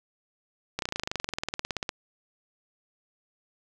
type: slowing click train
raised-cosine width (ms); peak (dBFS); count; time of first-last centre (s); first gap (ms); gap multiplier
0.2; -12; 25; 0.79-1.892; 32; 1.03
effects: none